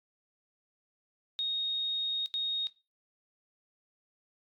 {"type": "tone bursts at uneven times", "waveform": "sine", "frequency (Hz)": 3729, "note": "A#7", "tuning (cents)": 0, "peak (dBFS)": -29, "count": 2, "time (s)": [[1.39, 2.26], [2.34, 2.67]], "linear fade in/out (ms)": 0, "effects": ["noise-tail reverb RT60 0.3 s tail -21 dB re dry", "AAC 64 kbps"]}